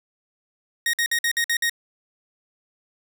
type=tone bursts; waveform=sawtooth; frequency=1868 Hz; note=A#6; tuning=3 cents sharp; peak=-16 dBFS; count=7; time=0.86-1.696 s; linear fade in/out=2 ms; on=74 ms; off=53 ms; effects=9-bit